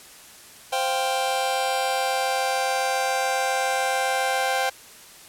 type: chord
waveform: sawtooth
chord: C suspended fourth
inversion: none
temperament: just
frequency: 523.3 / 697.7 / 784.9 Hz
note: C5 / F5 / G5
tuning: 0 / -2 / +2 cents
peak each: -23 / -26 / -20 dBFS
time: 0.72-4.7 s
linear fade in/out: 10 ms
effects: white hiss -46 dBFS RMS until 5.28 s + low-pass 12000 Hz 12 dB/octave